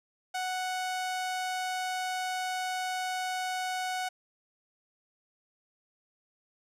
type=tone; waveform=sawtooth; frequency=740 Hz; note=F#5; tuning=in tune; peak=-27 dBFS; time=0.34-4.09 s; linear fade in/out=10 ms; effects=low-pass 11000 Hz 12 dB/octave